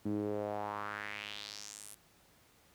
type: tone with band-pass filter sweep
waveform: sawtooth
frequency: 103.83 Hz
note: G#2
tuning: in tune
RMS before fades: -40 dBFS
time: 0.05-1.95 s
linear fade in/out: 10 ms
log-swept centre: 260 to 11000 Hz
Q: 3
effects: pink hiss -65 dBFS RMS until 2.74 s + high-pass 60 Hz 12 dB/octave